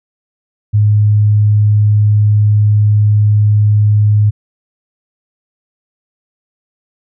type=tone; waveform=sine; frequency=105 Hz; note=G#2; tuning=19 cents sharp; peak=-6 dBFS; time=0.73-4.31 s; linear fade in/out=20 ms; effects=none